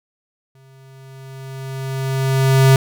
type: tone with exponential growth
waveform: square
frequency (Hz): 133.6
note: C3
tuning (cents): +36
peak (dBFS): -8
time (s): 0.55-2.76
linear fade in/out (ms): 2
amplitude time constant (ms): 480
effects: none